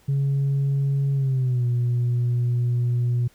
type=tone with pitch glide; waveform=sine; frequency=138.59 to 121.35 Hz; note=C#3 to B2; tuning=0 to -30 cents; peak=-17 dBFS; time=0.08-3.28 s; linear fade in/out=10 ms; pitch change=-230 cents; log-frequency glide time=1.14-1.65 s; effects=tanh soft clip ceiling -17 dBFS + pink hiss -58 dBFS RMS until 3.34 s